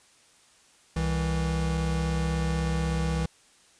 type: tone pair together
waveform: square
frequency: 66.3 / 162.68 Hz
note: C2 / E3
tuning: +23 / -23 cents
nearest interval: octave + major third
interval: 1554 cents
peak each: -29 / -28 dBFS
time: 0.96-3.26 s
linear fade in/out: 5 ms
effects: white hiss -59 dBFS RMS until 3.79 s + resampled to 22050 Hz